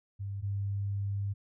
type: tone pair in turn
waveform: sine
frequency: 99.3 / 99.87 Hz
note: G2 / G2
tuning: +23 / +33 cents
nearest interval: unison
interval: 10 cents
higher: second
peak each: -34 / -30 dBFS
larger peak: second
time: 0.19-0.42 / 0.42-1.34 s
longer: second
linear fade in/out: 20 ms
effects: none